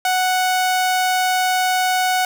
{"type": "tone", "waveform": "sawtooth", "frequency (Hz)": 740, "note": "F#5", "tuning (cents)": 0, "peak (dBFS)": -12, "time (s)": [0.05, 2.25], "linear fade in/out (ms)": 2, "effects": []}